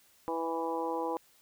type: harmonic tone with a mistuned harmonic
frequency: 164.81 Hz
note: E3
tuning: in tune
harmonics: 2 / 3 / 4 / 5 / 6 / 7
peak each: -37 / -35 / -45 / -37 / -37 / -49 dBFS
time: 0.28-1.17 s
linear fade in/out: 0 ms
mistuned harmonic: 4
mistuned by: -21 cents
effects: white hiss -64 dBFS RMS until 1.41 s